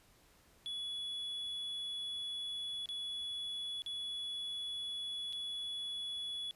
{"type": "tone with dropouts", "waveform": "triangle", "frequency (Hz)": 3399, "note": "G#7", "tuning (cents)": 39, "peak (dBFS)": -37, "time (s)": [0.66, 6.51], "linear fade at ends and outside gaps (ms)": 0, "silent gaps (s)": [[2.858, 2.889], [3.82, 3.862], [5.326, 5.331]], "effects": ["pink hiss -66 dBFS RMS until 6.55 s", "resampled to 32000 Hz"]}